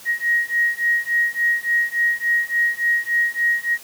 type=beating tone pair; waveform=sine; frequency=1884 / 1887.5 Hz; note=A#6 / A#6; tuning=+18 / +21 cents; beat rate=3.5 Hz; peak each=-20 dBFS; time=0.05-3.78 s; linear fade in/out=50 ms; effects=white hiss -42 dBFS RMS until 3.83 s + high-pass 80 Hz 12 dB/octave